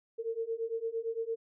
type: beating tone pair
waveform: sine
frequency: 450.2 / 459 Hz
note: A4 / A#4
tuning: +40 / -27 cents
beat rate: 8.8 Hz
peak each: -36 / -35 dBFS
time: 0.18-1.36 s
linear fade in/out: 20 ms
effects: none